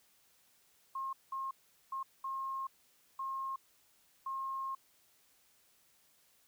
sine tone bursts at uneven times, 1072 Hz, C6, 42 cents sharp, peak -36 dBFS, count 6, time 0.95-1.13 / 1.32-1.51 / 1.92-2.03 / 2.24-2.67 / 3.19-3.56 / 4.26-4.75 s, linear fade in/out 5 ms, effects white hiss -69 dBFS RMS until 6.47 s

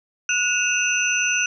sine tone cluster, 1461 / 2553 / 2758 / 6000 Hz, F#6 / D#7 / F7 / F#8, -22 / +44 / -22 / +23 cents, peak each -24 dBFS, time 0.29-1.46 s, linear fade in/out 2 ms, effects none

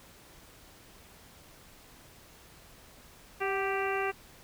harmonic tone with a mistuned harmonic, 392 Hz, G4, in tune, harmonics 1 / 2 / 3 / 4 / 5 / 6 / 7, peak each -32 / -35 / -37 / -38 / -39 / -40 / -40 dBFS, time 3.4-4.12 s, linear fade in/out 20 ms, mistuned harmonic 2, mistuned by -43 cents, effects pink hiss -55 dBFS RMS until 4.43 s

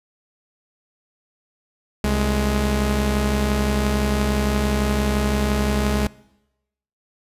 sawtooth tone pair together, 66 / 209.5 Hz, C2 / G#3, +16 / +15 cents, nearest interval octave + minor sixth, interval 1999 cents, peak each -17 dBFS, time 2.04-6.07 s, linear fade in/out 0 ms, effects noise-tail reverb RT60 0.9 s tail -22 dB re dry + resampled to 32000 Hz

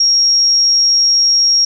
sine tone, 5588 Hz, F8, in tune, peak -8 dBFS, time 0-1.65 s, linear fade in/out 5 ms, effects none

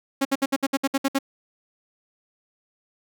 sawtooth tone bursts, 272.8 Hz, C#4, 28 cents flat, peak -15 dBFS, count 10, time 0.21-1.188 s, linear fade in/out 10 ms, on 42 ms, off 62 ms, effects none

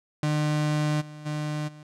35% pulse tone with level steps, 150.8 Hz, D3, 46 cents sharp, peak -21 / -38 / -26 / -42 dBFS, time 0.23-1.83 s, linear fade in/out 2 ms, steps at 1 / 1.25 / 1.67 s, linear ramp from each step 20 ms, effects low-pass 8000 Hz 12 dB/octave

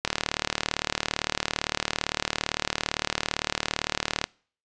click train, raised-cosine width 0.2 ms, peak -6 dBFS, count 159, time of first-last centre 0.05-4.241 s, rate 37.7 Hz, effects noise-tail reverb RT60 0.5 s tail -26 dB re dry + resampled to 22050 Hz

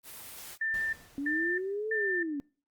white noise, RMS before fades -45 dBFS, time 0.03-0.58 s, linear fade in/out 50 ms
sine tone bursts, 1785 Hz, A6, 24 cents sharp, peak -28 dBFS, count 3, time 0.61-2.23 s, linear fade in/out 5 ms, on 320 ms, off 330 ms
pink noise with exponential decay, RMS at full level -48 dBFS, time 0.74-2.31 s, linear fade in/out 1 ms, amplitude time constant 340 ms
sine linear two-way sweep, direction up then down, 274.4 to 445.4 to 274.4 Hz, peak -31 dBFS, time 1.18-2.4 s, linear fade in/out 0 ms, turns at 1.92 s
effects noise-tail reverb RT60 0.4 s tail -24 dB re dry + Opus 32 kbps

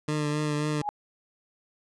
20% pulse tone with vibrato, 150 Hz, D3, 37 cents sharp, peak -21 dBFS, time 0.08-0.82 s, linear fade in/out 5 ms, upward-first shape triangle, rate 3.7 Hz, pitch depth 28 cents each way
sine tone with exponential growth, 830.6 Hz, G#5, in tune, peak -22 dBFS, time 0.76-0.89 s, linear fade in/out 0 ms, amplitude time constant 27 ms
effects resampled to 22050 Hz

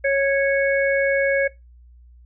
harmonic tone, 552 Hz, C#5, 7 cents flat, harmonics 1 / 3 / 4, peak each -18 / -23 / -24 dBFS, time 0.04-1.48 s, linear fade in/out 10 ms, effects noise-tail reverb RT60 0.2 s tail -20 dB re dry + added 60 Hz sine -45 dBFS peak until 2.25 s

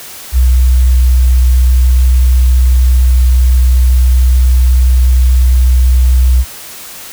sine tone, 62.8 Hz, B1, 30 cents sharp, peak -4 dBFS, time 0.32-6.45 s, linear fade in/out 50 ms, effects white hiss -29 dBFS RMS until 7.12 s

